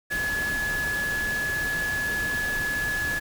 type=tone in noise; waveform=sine; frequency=1700 Hz; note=G#6; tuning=40 cents sharp; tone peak=-25 dBFS; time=0.1-3.2 s; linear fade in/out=20 ms; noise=pink; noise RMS=-34 dBFS; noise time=0.1-3.2 s; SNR=+6 dB; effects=none